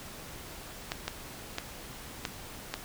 clicks, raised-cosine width 0.2 ms, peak -14 dBFS, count 5, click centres 0.919 / 1.08 / 1.584 / 2.252 / 2.74 s, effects pink hiss -45 dBFS RMS until 2.84 s

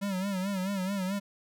square tone with vibrato, 192.5 Hz, G3, 31 cents flat, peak -30 dBFS, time 0.01-1.2 s, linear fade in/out 20 ms, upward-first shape sine, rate 4.6 Hz, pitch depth 90 cents each way, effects none

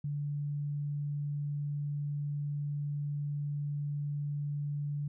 sine tone, 145.3 Hz, D3, 18 cents flat, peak -32 dBFS, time 0.04-5.08 s, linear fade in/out 5 ms, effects none

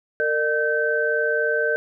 sine tone cluster, 457.5 / 601 / 1544 Hz, A#4 / D5 / G6, -32 / +40 / -27 cents, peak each -23 / -25 / -22 dBFS, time 0.2-1.76 s, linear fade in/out 0 ms, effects none

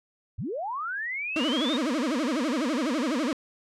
sine linear sweep, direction up, 65.41 to 3776 Hz, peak -29 dBFS, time 0.38-1.77 s, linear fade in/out 10 ms
35% pulse tone with vibrato, 275.6 Hz, C#4, 10 cents flat, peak -23 dBFS, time 1.36-3.33 s, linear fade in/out 2 ms, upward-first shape sine, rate 12 Hz, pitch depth 290 cents each way
effects low-pass 7000 Hz 12 dB/octave

